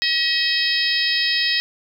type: harmonic tone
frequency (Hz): 638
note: D#5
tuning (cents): +43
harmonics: 3 / 4 / 5 / 6 / 7 / 8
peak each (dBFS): -23 / -26 / -26 / -24 / -26 / -23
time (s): 0.02-1.6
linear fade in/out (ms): 0
effects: 8-bit